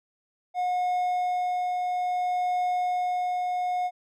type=tone with tremolo; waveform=triangle; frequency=723 Hz; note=F#5; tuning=40 cents flat; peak=-21 dBFS; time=0.54-3.91 s; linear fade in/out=50 ms; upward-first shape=triangle; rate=0.6 Hz; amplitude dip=25%; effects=none